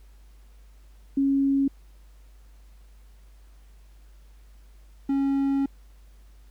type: tone pair in turn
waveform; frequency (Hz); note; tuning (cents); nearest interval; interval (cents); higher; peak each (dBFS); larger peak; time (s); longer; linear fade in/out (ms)
sine / triangle; 275 / 275; C#4 / C#4; -14 / -14; unison; 0; neither; -19; neither; 1.17-1.68 / 5.09-5.66; second; 5
effects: added 50 Hz sine -48 dBFS peak until 6.5 s + pink hiss -64 dBFS RMS until 6.5 s